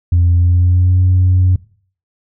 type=tone with pitch glide; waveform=sine; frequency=86.8 to 91.7 Hz; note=F2 to F#2; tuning=-10 to -15 cents; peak=-6 dBFS; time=0.12-1.56 s; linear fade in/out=5 ms; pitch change=+95 cents; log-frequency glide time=0.34-0.99 s; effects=noise-tail reverb RT60 0.5 s tail -21 dB re dry + tanh soft clip ceiling -5 dBFS